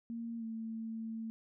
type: tone with pitch glide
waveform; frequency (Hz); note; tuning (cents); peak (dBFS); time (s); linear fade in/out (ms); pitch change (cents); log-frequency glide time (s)
sine; 231.4 to 224.3; A#3 to A3; -13 to +34; -38; 0.1-1.3; 0; -53; 0.38-0.44
effects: none